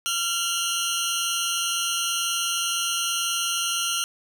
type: tone cluster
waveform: 20% pulse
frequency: 1379 / 2927 / 3197 Hz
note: F6 / F#7 / G7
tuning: -22 / -19 / +33 cents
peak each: -23 / -22 / -24 dBFS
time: 0.06-4.04 s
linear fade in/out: 0 ms
effects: none